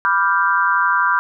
sine chord, G dominant seventh, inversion first, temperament equal, 987.8 / 1174.7 / 1396.9 / 1568 Hz, B5 / D6 / F6 / G6, 0 / 0 / 0 / 0 cents, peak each -19 dBFS, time 0.05-1.19 s, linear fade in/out 0 ms, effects none

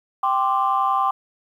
sine chord, G suspended fourth, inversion none, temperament just, 784 / 1045.3 / 1176 Hz, G5 / C6 / D6, 0 / -2 / +2 cents, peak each -21 dBFS, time 0.23-1.11 s, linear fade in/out 5 ms, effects tanh soft clip ceiling -9 dBFS + 9-bit

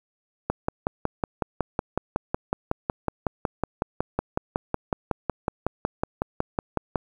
click train, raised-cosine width 1 ms, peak -9 dBFS, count 36, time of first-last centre 0.5-6.958 s, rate 5.42 Hz, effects 8-bit

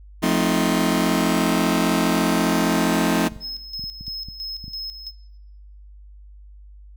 sawtooth chord, F dominant seventh, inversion none, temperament just, 174.61 / 218.3 / 261.9 / 314.3 Hz, F3 / A3 / C4 / Eb4, 0 / -13 / +2 / +18 cents, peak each -19 dBFS, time 0.22-3.29 s, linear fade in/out 20 ms
clicks, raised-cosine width 5 ms, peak -26 dBFS, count 9, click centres 3.321 / 3.364 / 3.795 / 3.84 / 4.01 / 4.081 / 4.286 / 4.642 / 4.681 s
triangle tone with tremolo, 5170 Hz, E8, 34 cents flat, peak -26 dBFS, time 3.4-5.12 s, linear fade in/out 50 ms, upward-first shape square, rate 3 Hz, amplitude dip 65%
effects noise-tail reverb RT60 0.9 s tail -21 dB re dry + added 50 Hz sine -41 dBFS peak until 6.96 s

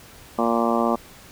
harmonic tone, 116.54 Hz, A#2, in tune, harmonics 2 / 3 / 4 / 5 / 6 / 7 / 8 / 9 / 10, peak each -23 / -27 / -28 / -26 / -27 / -29 / -31 / -29 / -28 dBFS, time 0.38-0.96 s, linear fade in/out 10 ms, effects pink hiss -46 dBFS RMS until 1.31 s

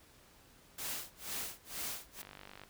white noise with tremolo, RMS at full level -39 dBFS, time 0.78-2.22 s, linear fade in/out 5 ms, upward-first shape sine, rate 2.1 Hz, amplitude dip 100%
click train, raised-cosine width 0.3 ms, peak -33 dBFS, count 23, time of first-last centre 2.19-2.636 s, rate 49.3 Hz
effects pink hiss -62 dBFS RMS until 2.69 s

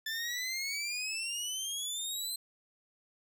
20% pulse exponential sweep, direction up, 1752 to 4122 Hz, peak -29 dBFS, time 0.06-2.36 s, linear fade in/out 5 ms, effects none

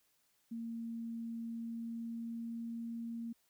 sine tone with pitch glide, 230 to 231.5 Hz, A#3 to A#3, -23 to -12 cents, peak -39 dBFS, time 0.51-3.33 s, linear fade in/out 10 ms, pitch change +11 cents, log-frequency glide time 1.43-2.92 s, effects white hiss -75 dBFS RMS until 3.49 s

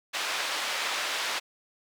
white band-pass noise, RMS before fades -31 dBFS, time 0.13-1.4 s, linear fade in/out 20 ms, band 610 to 3700 Hz, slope 12 dB/octave, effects none

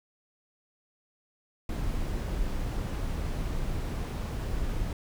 brown noise, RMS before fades -31 dBFS, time 1.69-4.93 s, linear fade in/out 2 ms, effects none

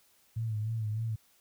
sine tone with vibrato, 110 Hz, A2, in tune, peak -30 dBFS, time 0.36-1.16 s, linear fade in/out 10 ms, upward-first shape sine, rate 3.3 Hz, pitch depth 63 cents each way, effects white hiss -66 dBFS RMS until 1.4 s

